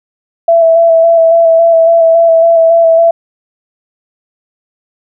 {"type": "tone with vibrato", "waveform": "sine", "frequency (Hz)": 663, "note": "E5", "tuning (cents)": 10, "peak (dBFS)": -3, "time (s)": [0.48, 3.11], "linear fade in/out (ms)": 5, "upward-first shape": "square", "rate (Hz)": 3.6, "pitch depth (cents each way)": 18, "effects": []}